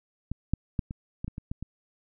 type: clicks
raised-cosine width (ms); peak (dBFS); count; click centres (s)
5; -19 / -12 / -14 / -23 / -20 / -22 / -24 / -20 / -23; 9; 0.316 / 0.536 / 0.792 / 0.909 / 1.245 / 1.28 / 1.381 / 1.515 / 1.626
effects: none